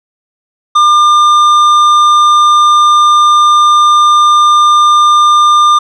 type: tone with tanh clipping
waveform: sine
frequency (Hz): 1200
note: D6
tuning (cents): +37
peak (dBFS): -5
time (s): 0.75-5.79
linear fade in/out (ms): 10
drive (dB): 10
effects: none